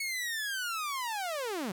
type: linear sweep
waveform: sawtooth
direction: down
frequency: 2217 to 170 Hz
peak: -29 dBFS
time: 0-1.72 s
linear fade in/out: 5 ms
effects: 11-bit